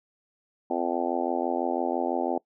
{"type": "harmonic tone", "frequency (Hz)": 86, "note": "F2", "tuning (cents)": -26, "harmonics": [3, 4, 5, 6, 7, 8, 9, 10], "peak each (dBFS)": [-32, -31, -35, -35, -33, -35, -31, -37], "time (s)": [0.7, 2.38], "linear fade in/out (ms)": 5, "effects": ["noise-tail reverb RT60 0.1 s tail -23 dB re dry"]}